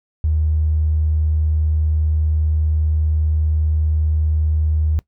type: tone with tanh clipping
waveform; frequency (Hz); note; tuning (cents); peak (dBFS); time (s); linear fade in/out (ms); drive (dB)
triangle; 77.5; D#2; -6; -14; 0.24-4.99; 0; 2
effects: noise-tail reverb RT60 0.1 s tail -20 dB re dry